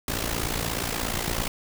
pink noise with amplitude modulation, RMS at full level -25 dBFS, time 0.08-1.48 s, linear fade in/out 2 ms, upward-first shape sine, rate 56.9 Hz, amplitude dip 75%, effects none

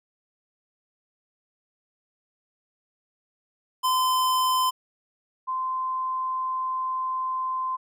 square / sine tone pair in turn, 1026 / 1036.1 Hz, C6 / C6, -34 / -17 cents, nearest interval unison, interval 17 cents, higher second, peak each -21 / -25 dBFS, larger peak first, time 3.83-4.71 / 5.47-7.77 s, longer second, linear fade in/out 20 ms, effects none

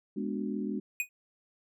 sine chord, G# half-diminished seventh, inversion none, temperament equal, 207.7 / 246.9 / 293.7 / 370 Hz, G#3 / B3 / D4 / F#4, 0 / 0 / 0 / 0 cents, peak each -34 / -37 / -37 / -40 dBFS, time 0.16-0.8 s, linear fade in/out 10 ms
square tone with exponential decay, 2484 Hz, D#7, 3 cents flat, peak -25 dBFS, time 1-1.09 s, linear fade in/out 1 ms, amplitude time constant 18 ms
effects none

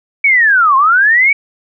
sine linear two-way sweep, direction down then up, 2287 to 1037 to 2287 Hz, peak -6 dBFS, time 0.24-1.33 s, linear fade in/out 5 ms, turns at 0.76 s, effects none

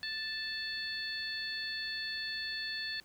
harmonic tone, 880 Hz, A5, in tune, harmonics 2 / 3 / 4 / 5, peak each -39 / -47 / -44 / -39 dBFS, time 0.03-3 s, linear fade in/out 0 ms, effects pink hiss -62 dBFS RMS until 3.04 s

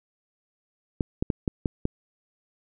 clicks, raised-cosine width 3 ms, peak -11 dBFS, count 6, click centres 1.008 / 1.225 / 1.302 / 1.478 / 1.658 / 1.854 s, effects none

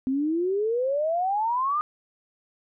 sine exponential sweep, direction up, 256.5 to 1240 Hz, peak -22 dBFS, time 0.07-1.81 s, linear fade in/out 0 ms, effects none

